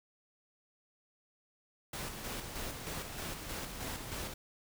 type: noise with tremolo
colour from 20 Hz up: pink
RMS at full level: -40 dBFS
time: 1.93-4.34 s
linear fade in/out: 5 ms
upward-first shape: square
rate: 3.2 Hz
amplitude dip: 40%
effects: none